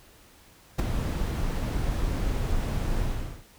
brown noise with ADSR envelope, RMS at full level -18 dBFS, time 0.78-3.44 s, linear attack 14 ms, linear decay 9 ms, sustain -9 dB, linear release 420 ms, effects pink hiss -55 dBFS RMS until 3.58 s

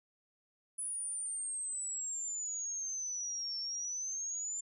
sine exponential two-way sweep, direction down then up, 9956 to 5410 to 7210 Hz, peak -36 dBFS, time 0.78-4.61 s, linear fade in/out 10 ms, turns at 3.58 s, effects none

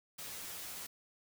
white noise with comb filter, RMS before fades -45 dBFS, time 0.18-0.87 s, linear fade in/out 10 ms, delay 11 ms, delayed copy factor +0.55, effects none

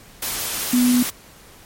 sine tone in noise, 246.9 Hz, B3, in tune, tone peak -13 dBFS, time 0.73-1.03 s, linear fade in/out 5 ms, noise white, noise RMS -25 dBFS, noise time 0.22-1.1 s, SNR +9 dB, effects pink hiss -46 dBFS RMS until 1.65 s + MP3 64 kbps

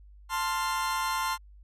40% pulse chord, F major, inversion first, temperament equal with one note detuned, 886.6 / 1046.5 / 1396.9 Hz, A5 / C6 / F6, +13 / 0 / 0 cents, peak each -32 / -29 / -34 dBFS, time 0.29-1.38 s, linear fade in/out 50 ms, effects added 50 Hz sine -49 dBFS peak until 1.63 s + resampled to 32000 Hz

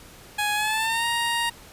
15% pulse tone with pitch glide, 834 to 936.1 Hz, G#5 to A#5, +7 to +7 cents, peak -16 dBFS, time 0.38-1.5 s, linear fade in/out 10 ms, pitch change +200 cents, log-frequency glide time 0.54-1.06 s, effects pink hiss -47 dBFS RMS until 1.72 s + resampled to 32000 Hz

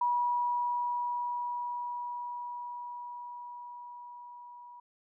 sine tone with level ramp, 969 Hz, B5, 33 cents flat, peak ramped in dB -25 to -47 dBFS, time 0.01-4.8 s, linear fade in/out 5 ms, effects none

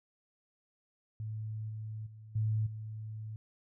sine tone with level steps, 108.8 Hz, A2, 19 cents flat, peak -36 / -38 / -48 / -28 / -39 dBFS, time 1.2-3.36 s, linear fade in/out 0 ms, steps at 1.69 / 2.06 / 2.35 / 2.66 s, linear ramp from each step 10 ms, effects none

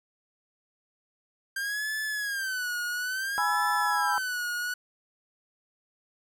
45% pulse tone with vibrato, 1582 Hz, G6, 15 cents sharp, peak -29 dBFS, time 1.56-4.74 s, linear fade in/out 5 ms, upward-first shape sine, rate 0.59 Hz, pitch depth 160 cents each way
sine chord, E major, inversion first, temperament equal with one note detuned, 830.6 / 987.8 / 1330.8 Hz, G#5 / B5 / E6, 0 / 0 / +16 cents, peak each -29 dBFS, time 3.38-4.18 s, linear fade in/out 0 ms
effects none

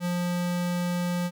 square tone, 176.4 Hz, F3, 18 cents sharp, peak -26 dBFS, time 0-1.31 s, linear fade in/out 50 ms, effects none

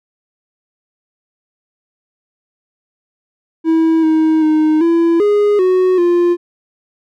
triangle tone with pitch steps, 324.2 / 316.5 / 310 / 335.3 / 413.3 / 369.4 / 348.9 Hz, E4 / D#4 / D#4 / E4 / G#4 / F#4 / F4, -29 / +30 / -6 / +30 / -8 / -3 / -2 cents, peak -7 dBFS, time 3.64-6.37 s, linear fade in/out 50 ms, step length 390 ms, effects none

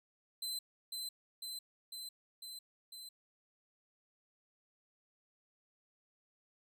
sawtooth tone with echo, 4056 Hz, B7, 45 cents sharp, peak -35 dBFS, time 0.42-0.59 s, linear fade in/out 5 ms, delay 500 ms, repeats 5, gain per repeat -2 dB, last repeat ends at 3.09 s, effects none

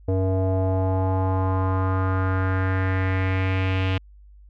square tone with low-pass filter sweep, 94.3 Hz, F#2, 33 cents sharp, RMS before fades -22 dBFS, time 0.08-3.98 s, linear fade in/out 5 ms, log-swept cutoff 540 to 2900 Hz, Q 3.2, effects added 50 Hz sine -45 dBFS peak until 4.49 s

